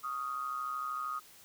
sine tone with amplitude modulation, 1244.5 Hz, D#6, in tune, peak -31 dBFS, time 0.03-1.2 s, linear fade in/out 20 ms, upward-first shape sine, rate 133 Hz, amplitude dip 70%, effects white hiss -57 dBFS RMS until 1.44 s

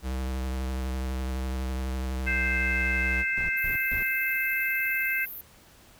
square tone with vibrato, 64.8 Hz, C2, 16 cents flat, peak -29 dBFS, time 0.02-3.25 s, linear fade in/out 50 ms, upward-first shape triangle, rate 12 Hz, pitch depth 30 cents each way
harmonic tone, 523.3 Hz, C5, in tune, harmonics 3 / 4 / 5, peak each -29 / -28 / -31 dBFS, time 2.26-5.26 s, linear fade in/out 20 ms
brown noise bursts, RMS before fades -36 dBFS, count 3, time 3.37-4.03 s, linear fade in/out 2 ms, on 120 ms, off 150 ms
white band-pass noise, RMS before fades -40 dBFS, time 3.57-5.41 s, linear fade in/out 2 ms, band 12000 to 15000 Hz, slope 96 dB/octave
effects pink hiss -55 dBFS RMS until 5.99 s

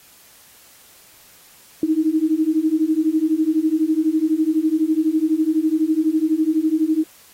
sine beating tone pair, 308.1 / 320.1 Hz, D#4 / D#4, -17 / +49 cents, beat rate 12 Hz, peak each -19 / -18 dBFS, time 1.83-7.04 s, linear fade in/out 2 ms, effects white hiss -49 dBFS RMS until 7.33 s + AAC 48 kbps

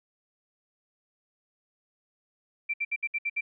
sine tone bursts, 2349 Hz, D7, in tune, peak -26 dBFS, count 7, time 2.69-3.41 s, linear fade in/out 10 ms, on 48 ms, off 64 ms, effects none

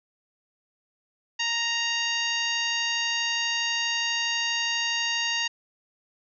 harmonic tone, 932.3 Hz, A#5, in tune, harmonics 1 / 2 / 3 / 4 / 5 / 6 / 7, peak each -36 / -30 / -28 / -34 / -33 / -39 / -36 dBFS, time 1.39-5.48 s, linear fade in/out 10 ms, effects none

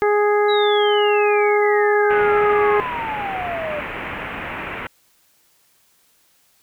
harmonic tone, 415.3 Hz, G#4, in tune, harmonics 1 / 2 / 3 / 4 / 5, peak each -15 / -21 / -25 / -27 / -29 dBFS, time 0.02-2.8 s, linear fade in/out 0 ms
sine exponential sweep, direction down, 3951 to 581 Hz, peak -24 dBFS, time 0.48-3.81 s, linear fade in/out 20 ms
white low-pass noise, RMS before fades -29 dBFS, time 2.1-4.87 s, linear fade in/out 2 ms, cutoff 2600 Hz, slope 48 dB/octave
effects white hiss -59 dBFS RMS until 6.62 s

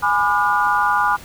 sine chord, G# diminished seventh, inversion none, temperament just, 830.6 / 996.7 / 1196.1 / 1435.3 Hz, G#5 / B5 / D6 / F6, 0 / +16 / +31 / +47 cents, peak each -20 dBFS, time 0.02-1.17 s, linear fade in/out 20 ms, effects pink hiss -40 dBFS RMS until 1.24 s

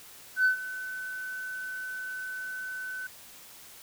sine tone with ADSR envelope, 1513 Hz, F#6, 38 cents sharp, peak -17 dBFS, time 0.36-3.07 s, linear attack 89 ms, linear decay 110 ms, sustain -17 dB, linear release 5 ms, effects tanh soft clip ceiling -17 dBFS + white hiss -50 dBFS RMS until 3.82 s

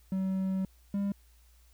triangle tone pair in turn, 190 / 199.97 Hz, F#3 / G3, +46 / +35 cents, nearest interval minor second, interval 89 cents, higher second, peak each -26 dBFS, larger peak neither, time 0.12-0.65 / 0.94-1.12 s, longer first, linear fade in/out 2 ms, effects added 59 Hz sine -58 dBFS peak until 1.73 s + white hiss -67 dBFS RMS until 1.73 s

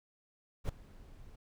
brown noise with ADSR envelope, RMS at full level -31 dBFS, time 0.64-1.36 s, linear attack 51 ms, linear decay 4 ms, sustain -22 dB, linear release 9 ms, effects none

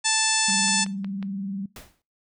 harmonic tone, 880 Hz, A5, in tune, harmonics 1 / 2 / 3 / 4 / 5 / 6 / 7 / 8 / 9 / 10, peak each -29 / -29 / -29 / -29 / -29 / -29 / -29 / -29 / -29 / -29 dBFS, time 0.04-0.85 s, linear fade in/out 20 ms
sine tone with vibrato, 196 Hz, G3, in tune, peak -28 dBFS, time 0.48-1.66 s, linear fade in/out 5 ms, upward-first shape sine, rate 20 Hz, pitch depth 89 cents each way
click train, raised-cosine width 0.3 ms, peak -24 dBFS, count 5, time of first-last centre 0.5-1.227 s, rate 5.5 Hz
pink noise with exponential decay, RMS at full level -37 dBFS, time 1.76-2.02 s, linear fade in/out 2 ms, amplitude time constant 55 ms
effects noise-tail reverb RT60 0.3 s tail -21 dB re dry

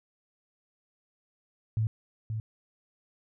sine tone with echo, 110 Hz, A2, in tune, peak -24 dBFS, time 1.77-1.87 s, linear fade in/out 0 ms, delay 530 ms, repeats 1, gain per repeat -6 dB, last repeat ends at 2.4 s, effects none

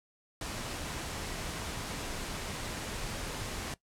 pink noise, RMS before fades -38 dBFS, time 0.41-3.74 s, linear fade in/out 2 ms, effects noise-tail reverb RT60 0.1 s tail -18 dB re dry + low-pass 10000 Hz 12 dB/octave

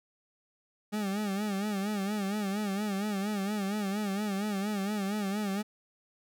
40% pulse tone with vibrato, 202.8 Hz, G#3, 41 cents flat, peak -29 dBFS, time 0.92-5.63 s, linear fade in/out 20 ms, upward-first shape sine, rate 4.3 Hz, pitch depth 95 cents each way, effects none

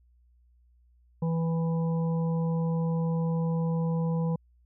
harmonic tone, 164.81 Hz, E3, in tune, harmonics 1 / 3 / 5 / 6, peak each -25 / -35 / -44 / -43 dBFS, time 1.22-4.36 s, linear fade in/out 5 ms, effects added 60 Hz sine -59 dBFS peak until 4.65 s

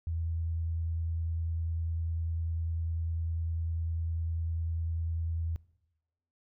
sine tone with vibrato, 82.41 Hz, E2, in tune, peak -30 dBFS, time 0.07-5.56 s, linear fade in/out 0 ms, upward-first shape sine, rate 10 Hz, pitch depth 12 cents each way, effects noise-tail reverb RT60 0.9 s tail -21 dB re dry

